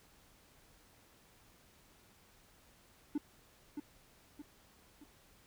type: tone with echo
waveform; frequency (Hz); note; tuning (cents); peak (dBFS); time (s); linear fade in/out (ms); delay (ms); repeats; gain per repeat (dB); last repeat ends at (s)
triangle; 293.7; D4; 0; -29; 3.15-3.18; 5; 620; 3; -7; 5.04
effects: tanh soft clip ceiling -25 dBFS + pink hiss -65 dBFS RMS until 5.46 s